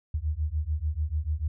sine beating tone pair, 73.42 / 80.22 Hz, D2 / E2, 0 / -47 cents, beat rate 6.8 Hz, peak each -29 dBFS, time 0.14-1.48 s, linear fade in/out 5 ms, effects none

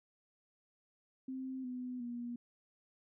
sine tone with pitch steps, 261.6 / 250.5 / 239.9 Hz, C4 / B3 / A#3, 0 / +25 / +50 cents, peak -39 dBFS, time 1.28-2.36 s, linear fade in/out 5 ms, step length 360 ms, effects none

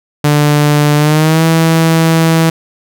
sawtooth tone with pitch glide, 147.8 to 163.05 Hz, D3 to E3, +11 to -19 cents, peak -3 dBFS, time 0.24-2.5 s, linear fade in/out 5 ms, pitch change +170 cents, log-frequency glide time 0.96-1.44 s, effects none

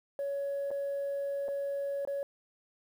sine tone with dropouts, 560 Hz, C#5, 18 cents sharp, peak -30 dBFS, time 0.19-2.23 s, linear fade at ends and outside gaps 1 ms, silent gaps 0.706-0.713 / 1.482-1.486 / 2.051-2.074 s, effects tanh soft clip ceiling -28 dBFS + 10-bit

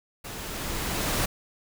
pink noise with level ramp, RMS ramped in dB -38 to -25 dBFS, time 0.24-1.26 s, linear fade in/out 10 ms, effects none

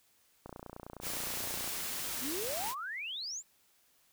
click train, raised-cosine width 1 ms, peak -30 dBFS, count 37, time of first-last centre 0.46-1.676 s, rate 29.6 Hz
white noise, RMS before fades -38 dBFS, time 1.01-2.75 s, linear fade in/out 50 ms
sine exponential sweep, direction up, 233.1 to 7630 Hz, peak -37 dBFS, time 2.2-3.43 s, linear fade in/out 50 ms
effects white hiss -69 dBFS RMS until 4.12 s

